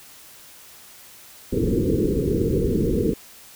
white low-pass noise, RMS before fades -21 dBFS, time 1.52-3.14 s, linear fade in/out 10 ms, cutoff 480 Hz, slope 96 dB/octave, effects white hiss -46 dBFS RMS until 3.55 s

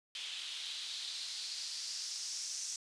white noise with band-pass filter sweep, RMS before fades -42 dBFS, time 0.15-2.76 s, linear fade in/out 2 ms, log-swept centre 3200 to 6100 Hz, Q 3.4, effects resampled to 22050 Hz

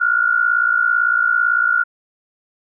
sine tone pair together, 1396.9 / 1454.8 Hz, F6 / F#6, 0 / -30 cents, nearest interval minor second, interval 70 cents, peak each -16 dBFS, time 0-1.84 s, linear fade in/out 20 ms, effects none

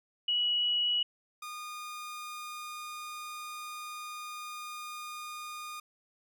sine / sawtooth tone pair in turn, 2926 / 1221.4 Hz, F#7 / D#6, -20 / -32 cents, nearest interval octave + minor third, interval 1512 cents, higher first, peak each -26 / -36 dBFS, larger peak first, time 0.28-1.03 / 1.42-5.8 s, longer second, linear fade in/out 5 ms, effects none

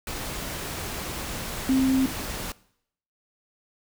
sine tone in noise, 263.5 Hz, C4, 12 cents sharp, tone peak -18 dBFS, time 1.69-2.06 s, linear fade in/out 2 ms, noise pink, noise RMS -33 dBFS, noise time 0.07-2.52 s, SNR +12 dB, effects noise-tail reverb RT60 0.7 s tail -21 dB re dry

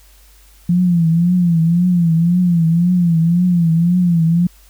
sine tone with vibrato, 171.5 Hz, F3, 31 cents flat, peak -10 dBFS, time 0.69-4.47 s, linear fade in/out 5 ms, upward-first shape triangle, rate 1.9 Hz, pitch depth 110 cents each way, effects added 50 Hz sine -45 dBFS peak until 4.69 s + white hiss -50 dBFS RMS until 4.69 s

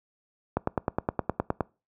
click train, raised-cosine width 1 ms, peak -10 dBFS, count 11, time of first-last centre 0.57-1.607 s, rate 9.64 Hz, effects noise-tail reverb RT60 0.3 s tail -24 dB re dry + high-pass 60 Hz 12 dB/octave

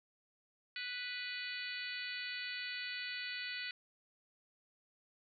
harmonic tone, 493.9 Hz, B4, in tune, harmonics 3 / 4 / 5 / 6 / 7 / 8 / 9, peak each -47 / -45 / -46 / -49 / -53 / -49 / -48 dBFS, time 0.76-3.71 s, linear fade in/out 2 ms, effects none

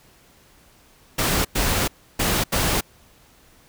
pink noise bursts at uneven times, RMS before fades -21 dBFS, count 4, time 1.18-1.45 / 1.55-1.88 / 2.19-2.44 / 2.52-2.81 s, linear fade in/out 10 ms, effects pink hiss -54 dBFS RMS until 3.68 s

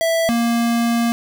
square tone pair in turn, 659.3 / 233.9 Hz, E5 / A#3, 0 / +6 cents, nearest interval octave + tritone, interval 1794 cents, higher first, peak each -16 dBFS, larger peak neither, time 0.01-0.29 / 0.29-1.12 s, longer second, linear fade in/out 0 ms, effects none

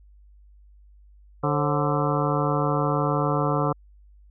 harmonic tone with a mistuned harmonic, 146.83 Hz, D3, in tune, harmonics 1 / 2 / 3 / 4 / 5 / 6 / 7 / 8 / 9, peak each -25 / -29 / -29 / -29 / -31 / -34 / -31 / -30 / -32 dBFS, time 1.43-3.73 s, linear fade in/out 10 ms, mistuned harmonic 4, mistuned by -140 cents, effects added 50 Hz sine -49 dBFS peak until 4.3 s

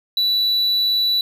triangle tone, 3951 Hz, B7, in tune, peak -14 dBFS, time 0.17-1.21 s, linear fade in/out 2 ms, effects none

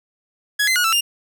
sawtooth tone with pitch steps, 1676 / 2060 / 1449 / 1329 / 2806 Hz, G#6 / C7 / F#6 / E6 / F7, +15 / -28 / -37 / +14 / +8 cents, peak -12 dBFS, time 0.59-1.01 s, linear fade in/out 10 ms, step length 84 ms, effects none

